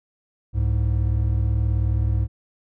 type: tone pair together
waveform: triangle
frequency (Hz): 66.02 / 104.8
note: C2 / G#2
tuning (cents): +16 / +16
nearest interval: minor sixth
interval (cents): 800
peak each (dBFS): -19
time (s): 0.53-2.28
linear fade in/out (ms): 50
effects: none